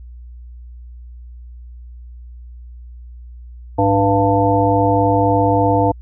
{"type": "harmonic tone with a mistuned harmonic", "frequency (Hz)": 98.7, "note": "G2", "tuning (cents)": 12, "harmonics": [1, 3, 5, 7, 9], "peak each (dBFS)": [-18, -18, -18, -18, -18], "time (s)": [3.78, 5.92], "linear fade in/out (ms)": 10, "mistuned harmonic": 1, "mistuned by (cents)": 99, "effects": ["added 60 Hz sine -33 dBFS peak until 6.01 s"]}